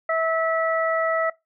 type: harmonic tone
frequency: 651 Hz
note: E5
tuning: 22 cents flat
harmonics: 1 / 2 / 3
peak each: -22 / -25 / -27 dBFS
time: 0.09-1.3 s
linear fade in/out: 5 ms
effects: noise-tail reverb RT60 0.2 s tail -21 dB re dry